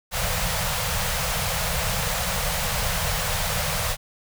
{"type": "band-stop noise", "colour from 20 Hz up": "pink", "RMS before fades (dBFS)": -25, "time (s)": [0.11, 3.97], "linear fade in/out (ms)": 50, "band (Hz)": [190, 470], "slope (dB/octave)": 96, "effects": []}